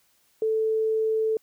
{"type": "tone", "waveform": "sine", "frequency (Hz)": 440, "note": "A4", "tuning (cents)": 0, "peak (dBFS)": -21, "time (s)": [0.42, 1.37], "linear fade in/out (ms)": 2, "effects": ["white hiss -65 dBFS RMS until 1.42 s"]}